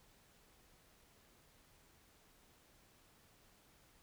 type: silence
effects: pink hiss -68 dBFS RMS until 4.02 s